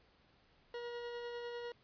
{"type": "tone with tremolo", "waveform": "40% pulse", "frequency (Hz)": 477.5, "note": "A#4", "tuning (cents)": 42, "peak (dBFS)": -40, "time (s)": [0.74, 1.72], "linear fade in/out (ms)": 2, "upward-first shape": "sine", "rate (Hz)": 10, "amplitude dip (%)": 25, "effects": ["pink hiss -69 dBFS RMS until 1.83 s", "resampled to 11025 Hz"]}